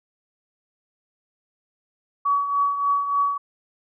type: tone with tremolo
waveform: sine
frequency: 1133 Hz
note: C#6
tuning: 37 cents sharp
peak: -16 dBFS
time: 2.25-3.38 s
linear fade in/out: 10 ms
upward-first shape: triangle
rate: 3.4 Hz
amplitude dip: 65%
effects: none